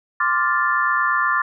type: chord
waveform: sine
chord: D minor seventh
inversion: third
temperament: equal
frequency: 1046.5 / 1174.7 / 1396.9 / 1760 Hz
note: C6 / D6 / F6 / A6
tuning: 0 / 0 / 0 / 0 cents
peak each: -23 / -21 / -23 / -21 dBFS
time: 0.2-1.42 s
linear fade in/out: 5 ms
effects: none